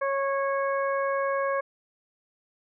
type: harmonic tone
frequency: 550 Hz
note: C#5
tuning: 14 cents flat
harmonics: 1 / 2 / 3 / 4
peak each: -26 / -29 / -34 / -41 dBFS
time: 0.01-1.61 s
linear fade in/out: 10 ms
effects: none